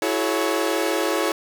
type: chord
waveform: sawtooth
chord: F# minor seventh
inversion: third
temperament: equal with one note detuned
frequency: 329.6 / 370 / 429 / 554.4 Hz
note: E4 / F#4 / A4 / C#5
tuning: 0 / 0 / -44 / 0 cents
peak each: -21 / -24 / -22 / -22 dBFS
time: 0.02-1.32 s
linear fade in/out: 2 ms
effects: none